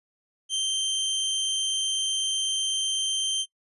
sawtooth tone, 3136 Hz, G7, in tune, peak -21 dBFS, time 0.49-3.46 s, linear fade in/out 50 ms, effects noise-tail reverb RT60 0.1 s tail -21 dB re dry + resampled to 24000 Hz

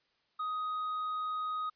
triangle tone, 1252 Hz, D#6, 10 cents sharp, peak -31 dBFS, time 0.39-1.7 s, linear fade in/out 10 ms, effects white hiss -74 dBFS RMS until 1.75 s + resampled to 11025 Hz

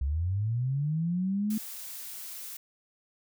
sine linear sweep, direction up, 64.1 to 220 Hz, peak -26 dBFS, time 0.01-1.58 s, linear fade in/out 5 ms
blue noise, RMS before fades -41 dBFS, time 1.5-2.57 s, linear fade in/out 5 ms
effects none

